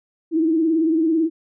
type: tone with vibrato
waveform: sine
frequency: 322.6 Hz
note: E4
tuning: 37 cents flat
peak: -15 dBFS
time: 0.31-1.3 s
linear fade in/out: 50 ms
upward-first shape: sine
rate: 18 Hz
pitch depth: 69 cents each way
effects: none